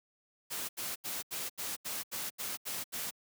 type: noise bursts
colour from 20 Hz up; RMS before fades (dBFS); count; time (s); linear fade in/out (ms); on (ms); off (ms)
white; -38; 10; 0.5-3.111; 20; 190; 79
effects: high-pass 100 Hz 12 dB/octave